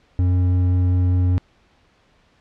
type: tone with hard clipping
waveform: sine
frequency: 90.5 Hz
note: F#2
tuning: 38 cents flat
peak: -16 dBFS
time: 0.19-1.38 s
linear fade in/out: 0 ms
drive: 6 dB
effects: pink hiss -58 dBFS RMS until 2.4 s + low-pass 4000 Hz 12 dB/octave